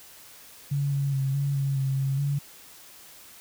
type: tone with pitch steps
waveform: sine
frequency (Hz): 141.3 / 139.5 / 135.1 / 140.5 / 137.7 / 134.7 / 135.8 / 141.9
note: C#3 / C#3 / C#3 / C#3 / C#3 / C#3 / C#3 / C#3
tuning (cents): +34 / +11 / -44 / +24 / -11 / -49 / -35 / +41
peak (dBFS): -23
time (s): 0.71-2.39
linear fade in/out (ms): 10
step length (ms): 210
effects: white hiss -49 dBFS RMS until 3.4 s